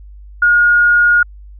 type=tone; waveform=sine; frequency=1433 Hz; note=F6; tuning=44 cents sharp; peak=-7 dBFS; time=0.42-1.23 s; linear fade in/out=5 ms; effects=added 50 Hz sine -33 dBFS peak until 1.59 s